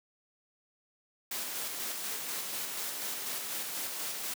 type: noise with tremolo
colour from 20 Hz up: white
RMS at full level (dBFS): -36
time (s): 1.31-4.34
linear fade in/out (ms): 5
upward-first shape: square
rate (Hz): 4.1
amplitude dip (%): 25
effects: high-pass 200 Hz 12 dB/octave